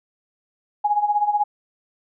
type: tone with tremolo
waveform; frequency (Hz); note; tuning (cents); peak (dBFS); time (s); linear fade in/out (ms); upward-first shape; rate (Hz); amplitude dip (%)
sine; 830.6; G#5; 0; -14; 0.84-1.44; 10; sine; 16; 75
effects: none